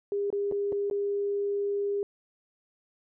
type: tone with dropouts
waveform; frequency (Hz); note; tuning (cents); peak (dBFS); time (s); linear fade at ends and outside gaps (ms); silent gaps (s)
sine; 404; G#4; -48; -26; 0.12-2.03; 1; 0.303-0.327 / 0.514-0.522 / 0.722-0.726 / 0.9-0.911
effects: none